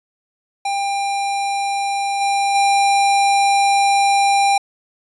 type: tone with level steps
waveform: square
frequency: 797 Hz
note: G5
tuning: 28 cents sharp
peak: -19 / -16 / -13 dBFS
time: 0.65-4.58 s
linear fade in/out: 5 ms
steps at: 2.2 / 2.54 s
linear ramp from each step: 20 ms
effects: resampled to 24000 Hz